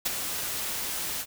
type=noise with ADSR envelope; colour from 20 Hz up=white; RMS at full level=-25 dBFS; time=0.05-1.26 s; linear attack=12 ms; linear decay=21 ms; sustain=-7 dB; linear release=57 ms; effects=none